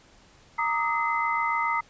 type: tone cluster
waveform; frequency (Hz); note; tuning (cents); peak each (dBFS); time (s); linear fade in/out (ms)
sine; 927 / 1194 / 1261 / 2050; A#5 / D6 / D#6 / C7; -10 / +28 / +23 / -36; -27 / -34 / -28 / -29; 0.58-1.81; 10
effects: pink hiss -56 dBFS RMS until 1.89 s + resampled to 16000 Hz